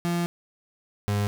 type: tone pair in turn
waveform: 35% pulse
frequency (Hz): 172.3 / 102.45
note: F3 / G#2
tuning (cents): -23 / -23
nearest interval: major sixth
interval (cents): 900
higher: first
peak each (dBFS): -22 / -21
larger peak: second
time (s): 0.05-0.26 / 1.08-1.27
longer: first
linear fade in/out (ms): 0
effects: none